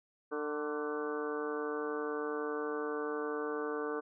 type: harmonic tone with a mistuned harmonic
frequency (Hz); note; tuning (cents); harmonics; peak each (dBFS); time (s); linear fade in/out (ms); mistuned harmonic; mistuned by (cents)
149.8; D3; +35; 2 / 3 / 4 / 5 / 6 / 7 / 8 / 9 / 10; -41 / -36 / -47 / -49 / -49 / -49 / -43 / -51 / -45; 0.31-4.01; 20; 8; -47
effects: none

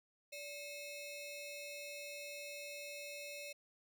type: ring-modulated tone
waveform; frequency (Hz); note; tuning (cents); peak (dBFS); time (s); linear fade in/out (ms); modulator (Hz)
sawtooth; 1588; G6; +22; -39; 0.32-3.53; 10; 1010
effects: none

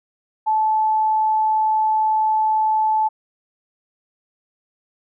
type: tone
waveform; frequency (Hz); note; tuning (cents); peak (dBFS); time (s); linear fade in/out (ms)
sine; 869; A5; -22; -15; 0.46-3.09; 20
effects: none

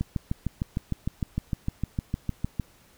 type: click train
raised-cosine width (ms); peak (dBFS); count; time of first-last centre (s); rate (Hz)
5; -14; 18; 0.01-2.598; 6.57
effects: pink hiss -58 dBFS RMS until 2.97 s

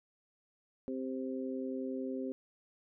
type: harmonic tone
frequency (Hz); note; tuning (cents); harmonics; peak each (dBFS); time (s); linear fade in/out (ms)
130.81; C3; 0; 2 / 3 / 4; -37 / -41 / -43; 0.88-2.32; 0
effects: none

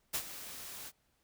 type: noise with ADSR envelope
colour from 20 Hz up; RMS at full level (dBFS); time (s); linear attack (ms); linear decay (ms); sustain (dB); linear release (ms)
white; -33; 0.13-0.92; 19; 71; -13; 47
effects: pink hiss -75 dBFS RMS until 1.23 s

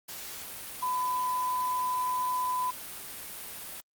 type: tone in noise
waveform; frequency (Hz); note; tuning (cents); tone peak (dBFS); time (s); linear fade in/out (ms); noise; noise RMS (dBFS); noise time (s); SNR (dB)
sine; 1004; B5; +28; -27; 0.82-2.71; 10; white; -41; 0.08-3.81; +11
effects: Opus 48 kbps

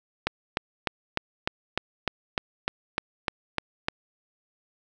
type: click train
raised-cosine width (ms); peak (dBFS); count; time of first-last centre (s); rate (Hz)
0.3; -8; 13; 0.27-3.884; 3.32
effects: none

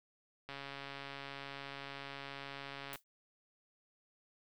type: click train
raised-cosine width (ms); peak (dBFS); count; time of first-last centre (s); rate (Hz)
0.3; -29; 344; 0.49-2.958; 139
type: noise with exponential decay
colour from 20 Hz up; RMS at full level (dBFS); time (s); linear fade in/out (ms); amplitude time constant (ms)
blue; -44; 2.93-3.04; 2; 23
effects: none

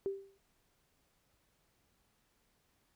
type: tone with exponential decay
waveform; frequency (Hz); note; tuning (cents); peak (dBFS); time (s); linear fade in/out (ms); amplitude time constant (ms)
sine; 392; G4; 0; -30; 0.06-0.38; 0; 68
effects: pink hiss -75 dBFS RMS until 2.95 s

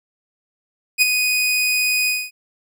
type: tone with ADSR envelope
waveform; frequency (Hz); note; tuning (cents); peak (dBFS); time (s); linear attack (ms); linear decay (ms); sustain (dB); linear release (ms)
sawtooth; 2489; D#7; 0; -6; 0.98-2.31; 39; 19; -7; 230
effects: none

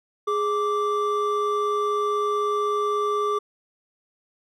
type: tone pair together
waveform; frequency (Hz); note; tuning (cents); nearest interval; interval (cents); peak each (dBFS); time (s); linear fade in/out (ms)
triangle; 415.7 / 1171; G#4 / D6; +2 / -5; octave + tritone; 1793; -22; 0.27-3.39; 10
effects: none

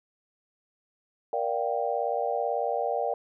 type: chord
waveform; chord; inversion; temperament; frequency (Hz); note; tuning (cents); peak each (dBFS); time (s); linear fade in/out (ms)
sine; G minor seventh; first; just; 470.4 / 588 / 705.6 / 784; Bb4 / D5 / F5 / G5; +16 / +2 / +18 / 0; -31; 1.33-3.14; 2
effects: none

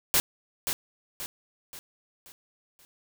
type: noise with echo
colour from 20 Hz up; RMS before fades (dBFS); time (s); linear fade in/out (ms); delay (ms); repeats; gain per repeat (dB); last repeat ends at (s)
white; -22; 0.14-0.2; 0; 530; 5; -7; 2.85
effects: none

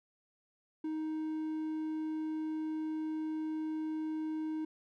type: tone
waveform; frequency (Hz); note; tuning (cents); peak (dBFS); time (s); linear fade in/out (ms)
triangle; 312.9; D#4; +10; -32; 0.84-4.65; 5
effects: none

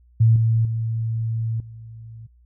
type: tone with level steps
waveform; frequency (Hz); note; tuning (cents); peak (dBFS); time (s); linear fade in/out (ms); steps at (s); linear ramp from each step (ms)
sine; 113.1; A2; +48; -11 / -15 / -21 / -36; 0.2-2.27; 10; 0.36 / 0.65 / 1.6; 2
effects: added 60 Hz sine -51 dBFS peak until 2.45 s

